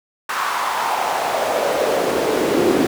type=noise with high-pass filter sweep; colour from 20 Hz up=brown; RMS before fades=-19 dBFS; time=0.29-2.87 s; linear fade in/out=5 ms; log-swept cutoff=1200 to 310 Hz; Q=3.1; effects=none